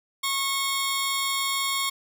15% pulse tone pair together, 1096 / 3662 Hz, C#6 / A#7, -20 / -32 cents, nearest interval octave + major sixth, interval 2088 cents, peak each -19 / -23 dBFS, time 0.23-1.9 s, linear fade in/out 10 ms, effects none

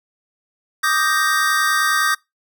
square chord, Eb major seventh, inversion third, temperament equal, 1174.7 / 1244.5 / 1568 / 1864.7 Hz, D6 / Eb6 / G6 / Bb6, 0 / 0 / 0 / 0 cents, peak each -24 / -22 / -20 / -23 dBFS, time 0.83-2.15 s, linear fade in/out 10 ms, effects noise-tail reverb RT60 0.2 s tail -24 dB re dry

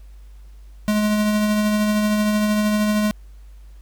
square tone with tremolo, 211 Hz, G#3, 28 cents sharp, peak -16 dBFS, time 0.88-3.11 s, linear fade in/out 0 ms, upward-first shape triangle, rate 13 Hz, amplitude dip 30%, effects added 50 Hz sine -39 dBFS peak until 3.81 s + pink hiss -60 dBFS RMS until 3.81 s

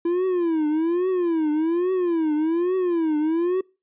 triangle tone with vibrato, 335.7 Hz, E4, 32 cents sharp, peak -17 dBFS, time 0.05-3.61 s, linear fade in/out 5 ms, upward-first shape triangle, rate 1.2 Hz, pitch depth 210 cents each way, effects noise-tail reverb RT60 0.3 s tail -25 dB re dry + resampled to 8000 Hz

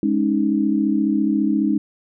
sine chord, Ab suspended fourth, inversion none, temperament just, 207.7 / 276.9 / 311.5 Hz, Ab3 / Db4 / Eb4, 0 / -2 / +2 cents, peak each -20 / -21 / -20 dBFS, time 0.03-1.78 s, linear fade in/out 2 ms, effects none

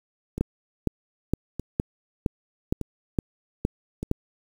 two click trains, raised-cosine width 3 ms, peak -17 / -9 dBFS, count 4 / 9, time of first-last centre 0.38-4.03 / 0.41-4.114 s, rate 0.822 / 2.16 Hz, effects 7-bit

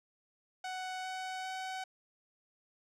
sawtooth tone with pitch steps, 744 / 748.7 / 753.5 Hz, F#5 / F#5 / F#5, +9 / +20 / +31 cents, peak -34 dBFS, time 0.64-1.84 s, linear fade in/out 5 ms, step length 400 ms, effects low-pass 7000 Hz 12 dB/octave

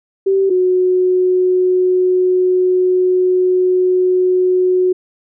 sine tone pair in turn, 387.4 / 366.8 Hz, G4 / F#4, -20 / -15 cents, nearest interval minor second, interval 95 cents, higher first, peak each -10 dBFS, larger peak neither, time 0.26-0.5 / 0.5-4.93 s, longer second, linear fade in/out 10 ms, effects none

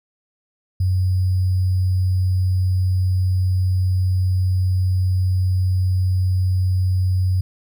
sine tone with sample-and-hold, 92.5 Hz, F#2, in tune, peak -15 dBFS, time 0.8-7.41 s, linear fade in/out 5 ms, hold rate 4900 Hz, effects none

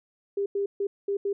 sine tone bursts at uneven times, 400 Hz, G4, 35 cents sharp, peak -24 dBFS, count 5, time 0.37-0.46 / 0.55-0.66 / 0.8-0.87 / 1.08-1.17 / 1.25-1.33 s, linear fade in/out 5 ms, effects none

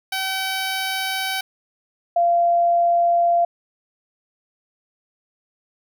10% pulse / sine tone pair in turn, 765 / 689.4 Hz, G5 / F5, -42 / -23 cents, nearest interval major second, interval 181 cents, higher first, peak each -14 dBFS, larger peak neither, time 0.12-1.41 / 2.16-3.45 s, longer neither, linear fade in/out 5 ms, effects none

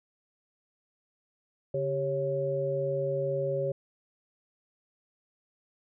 sine tone cluster, 141.4 / 393.2 / 551 Hz, C#3 / G4 / C#5, +35 / +5 / -11 cents, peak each -34 / -33 / -29 dBFS, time 1.74-3.72 s, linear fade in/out 5 ms, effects none

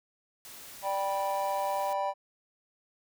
white noise, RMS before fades -47 dBFS, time 0.45-1.93 s, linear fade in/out 0 ms
triangle chord, G major, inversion second, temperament just, 588 / 784 / 980 Hz, D5 / G5 / B5, +2 / 0 / -14 cents, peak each -31 / -30 / -31 dBFS, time 0.82-2.14 s, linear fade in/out 50 ms
effects none

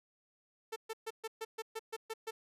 sawtooth tone bursts, 444.9 Hz, A4, 19 cents sharp, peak -34 dBFS, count 10, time 0.72-2.31 s, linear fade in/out 10 ms, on 42 ms, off 130 ms, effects resampled to 32000 Hz

